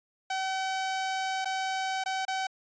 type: tone with dropouts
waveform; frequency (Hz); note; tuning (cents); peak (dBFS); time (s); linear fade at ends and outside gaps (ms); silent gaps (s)
sawtooth; 762; G5; -49; -25; 0.3-2.47; 5; 1.447-1.455 / 2.039-2.059 / 2.252-2.28
effects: resampled to 16000 Hz